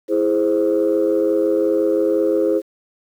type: chord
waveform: sine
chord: E augmented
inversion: none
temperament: equal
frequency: 329.6 / 415.3 / 523.3 Hz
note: E4 / G#4 / B#4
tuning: 0 / 0 / 0 cents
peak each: -18 dBFS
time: 0.08-2.62 s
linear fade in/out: 50 ms
effects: tanh soft clip ceiling -8 dBFS + 8-bit